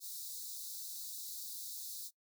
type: high-pass noise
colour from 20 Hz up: white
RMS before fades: -45 dBFS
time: 0-2.11 s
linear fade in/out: 50 ms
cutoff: 3700 Hz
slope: 96 dB/octave
effects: noise-tail reverb RT60 0.1 s tail -21 dB re dry